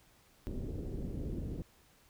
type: low-pass noise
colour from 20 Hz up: pink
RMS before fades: -39 dBFS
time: 0.47-1.62 s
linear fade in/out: 0 ms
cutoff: 420 Hz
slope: 24 dB/octave
effects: pink hiss -65 dBFS RMS until 2.09 s